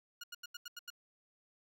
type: tone bursts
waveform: 15% pulse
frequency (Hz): 1431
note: F6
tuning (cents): +42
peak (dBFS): -37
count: 7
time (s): 0.21-0.903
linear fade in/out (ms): 5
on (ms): 27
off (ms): 84
effects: none